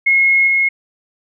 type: tone with level steps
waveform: sine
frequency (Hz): 2164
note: C#7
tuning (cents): -42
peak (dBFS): -9 / -11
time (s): 0.06-0.69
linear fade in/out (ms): 10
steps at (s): 0.47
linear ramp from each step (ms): 5
effects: none